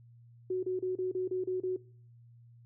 sine tone bursts, 370 Hz, F#4, in tune, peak -29 dBFS, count 8, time 0.5-1.764 s, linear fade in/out 5 ms, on 130 ms, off 32 ms, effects noise-tail reverb RT60 0.5 s tail -21 dB re dry + added 118 Hz sine -54 dBFS peak until 2.65 s

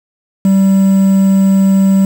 triangle tone with quantisation, 193.5 Hz, G3, 22 cents flat, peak -4 dBFS, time 0.45-2.05 s, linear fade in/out 2 ms, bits 5, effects none

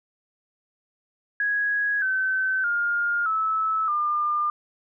sine tone with pitch steps, 1661.2 / 1532.2 / 1413.1 / 1303.4 / 1202.1 Hz, G#6 / G6 / F6 / E6 / D6, 0 / -40 / +20 / -20 / +40 cents, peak -21 dBFS, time 1.4-4.5 s, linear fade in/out 2 ms, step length 620 ms, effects none

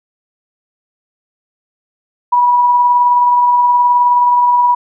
sine tone with tremolo, 975 Hz, B5, 23 cents flat, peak -6 dBFS, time 2.32-4.75 s, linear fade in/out 10 ms, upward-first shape sine, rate 19 Hz, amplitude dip 25%, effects none

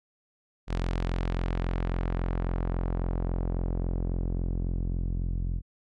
sawtooth tone with low-pass filter sweep, 43.65 Hz, F1, in tune, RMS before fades -29 dBFS, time 0.67-5.62 s, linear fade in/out 50 ms, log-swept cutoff 5600 to 160 Hz, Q 0.74, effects none

